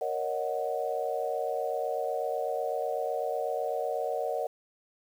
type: chord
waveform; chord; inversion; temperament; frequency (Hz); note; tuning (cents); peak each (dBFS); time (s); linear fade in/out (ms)
sine; D# minor seventh; second; equal; 466.2 / 554.4 / 622.3 / 740; A#4 / C#5 / D#5 / F#5; 0 / 0 / 0 / 0; -34; 0.01-4.47; 5
effects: 9-bit